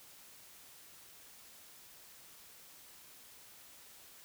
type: silence
effects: white hiss -57 dBFS RMS until 4.24 s